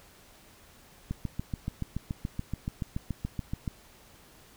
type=click train; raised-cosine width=5 ms; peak=-19 dBFS; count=19; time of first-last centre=1.11-3.678 s; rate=7.01 Hz; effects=pink hiss -56 dBFS RMS until 4.56 s